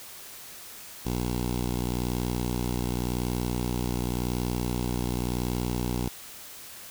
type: tone with notch filter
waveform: 10% pulse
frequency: 60.9 Hz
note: B1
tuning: 24 cents flat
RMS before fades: -29 dBFS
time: 1.05-6.09 s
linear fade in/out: 10 ms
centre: 1700 Hz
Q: 0.95
effects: white hiss -44 dBFS RMS until 6.9 s